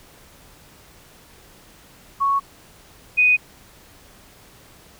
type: tone pair in turn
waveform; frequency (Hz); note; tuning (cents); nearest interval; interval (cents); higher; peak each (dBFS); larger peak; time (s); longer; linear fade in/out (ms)
sine; 1108.7 / 2489; C#6 / D#7; 0 / 0; octave + major second; 1400; second; -16 / -12; second; 2.2-2.4 / 3.17-3.37; neither; 20
effects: pink hiss -49 dBFS RMS until 4.99 s